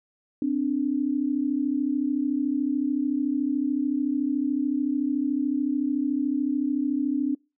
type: tone pair together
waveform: sine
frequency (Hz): 259.6 / 293.3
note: C4 / D4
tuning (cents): -13 / -2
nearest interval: major second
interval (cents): 211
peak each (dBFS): -26 / -24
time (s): 0.42-7.35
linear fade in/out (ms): 2
effects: noise-tail reverb RT60 0.3 s tail -26 dB re dry